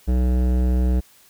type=tone with hard clipping; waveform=sine; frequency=62.3 Hz; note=B1; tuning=16 cents sharp; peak=-18 dBFS; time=0.07-1.01 s; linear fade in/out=20 ms; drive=15 dB; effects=white hiss -53 dBFS RMS until 1.29 s